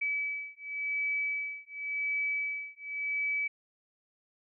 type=beating tone pair; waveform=sine; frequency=2292 / 2292.91 Hz; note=D7 / D7; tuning=-43 / -42 cents; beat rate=0.91 Hz; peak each=-34 / -34 dBFS; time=0.01-3.48 s; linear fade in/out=10 ms; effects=none